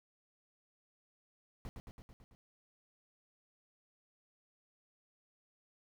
brown noise with echo, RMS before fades -44 dBFS, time 1.65-1.69 s, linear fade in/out 0 ms, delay 110 ms, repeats 6, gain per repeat -3 dB, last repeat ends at 2.35 s, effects none

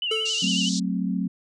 sine tone with vibrato, 2900 Hz, F#7, 35 cents flat, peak -24 dBFS, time 0.02-0.69 s, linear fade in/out 2 ms, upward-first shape sine, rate 11 Hz, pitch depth 80 cents each way
square tone with exponential decay, 440 Hz, A4, in tune, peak -24 dBFS, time 0.11-0.57 s, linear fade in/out 5 ms, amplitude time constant 100 ms
pink band-pass noise, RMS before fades -31 dBFS, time 0.25-0.8 s, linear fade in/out 10 ms, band 3800 to 7400 Hz, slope 48 dB/octave
sine chord, F# diminished, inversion none, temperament equal, 185 / 220 / 261.6 Hz, F#3 / A3 / C4, 0 / 0 / 0 cents, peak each -25 / -29 / -29 dBFS, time 0.42-1.28 s, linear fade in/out 10 ms
effects resampled to 24000 Hz

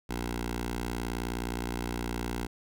10% pulse tone with notch filter, 59.4 Hz, A#1, 33 cents sharp, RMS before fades -34 dBFS, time 0.09-2.47 s, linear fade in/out 10 ms, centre 140 Hz, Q 1.4, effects none

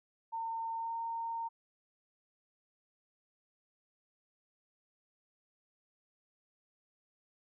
sine tone with pitch glide, 909 to 918 Hz, A#5 to A#5, -44 to -27 cents, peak -35 dBFS, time 0.32-1.49 s, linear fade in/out 20 ms, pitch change +17 cents, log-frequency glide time 0.75-0.93 s, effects none

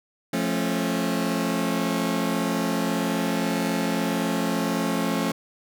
sawtooth chord, F augmented, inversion none, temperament just, 174.61 / 218.3 / 272.8 Hz, F3 / A3 / C#4, 0 / -13 / -28 cents, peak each -24 / -23 / -23 dBFS, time 0.33-5.32 s, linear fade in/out 5 ms, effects none

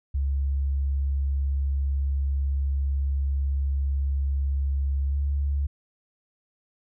sine tone with pitch glide, 69 to 70.61 Hz, C#2 to C#2, -7 to +33 cents, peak -22 dBFS, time 0.14-5.67 s, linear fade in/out 10 ms, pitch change +40 cents, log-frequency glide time 5.1-5.15 s, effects none

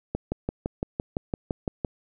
click train, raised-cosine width 2 ms, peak -13 dBFS, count 11, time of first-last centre 0.15-1.848 s, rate 5.89 Hz, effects none

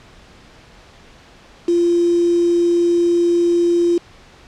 sine tone with quantisation, 344.8 Hz, F4, 22 cents flat, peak -12 dBFS, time 1.68-3.98 s, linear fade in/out 5 ms, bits 5, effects pink hiss -45 dBFS RMS until 4.47 s + low-pass 5000 Hz 12 dB/octave

